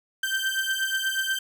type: beating tone pair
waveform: 30% pulse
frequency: 1556 / 1564.3 Hz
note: G6 / G6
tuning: -13 / -4 cents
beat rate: 8.3 Hz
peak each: -25 dBFS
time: 0.23-1.39 s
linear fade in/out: 5 ms
effects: none